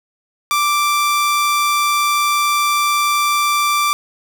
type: tone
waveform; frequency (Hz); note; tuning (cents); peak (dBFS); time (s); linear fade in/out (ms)
sawtooth; 1174.7; D6; 0; -10; 0.51-3.93; 0
effects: none